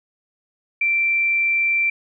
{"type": "tone", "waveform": "sine", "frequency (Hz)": 2349, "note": "D7", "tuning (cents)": 0, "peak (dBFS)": -16, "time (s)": [0.81, 1.9], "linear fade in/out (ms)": 5, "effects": []}